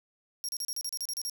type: tone bursts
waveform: 25% pulse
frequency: 5590 Hz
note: F8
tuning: 1 cent sharp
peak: -27 dBFS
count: 11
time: 0.44-1.297 s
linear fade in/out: 0 ms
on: 47 ms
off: 34 ms
effects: none